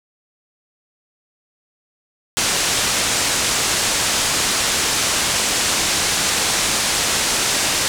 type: low-pass noise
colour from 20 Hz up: white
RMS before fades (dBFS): -19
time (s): 2.37-7.88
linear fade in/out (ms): 0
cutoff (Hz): 8700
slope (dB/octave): 24
effects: none